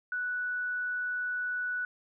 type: tone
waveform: sine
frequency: 1479 Hz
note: F#6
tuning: 1 cent flat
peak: -30 dBFS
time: 0.12-1.85 s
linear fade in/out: 2 ms
effects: none